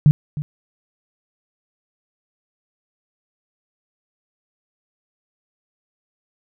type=tone with echo; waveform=sine; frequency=148.6 Hz; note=D3; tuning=21 cents sharp; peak=-7 dBFS; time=0.06-0.11 s; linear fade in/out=0 ms; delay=310 ms; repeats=1; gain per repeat=-15 dB; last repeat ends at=0.42 s; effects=none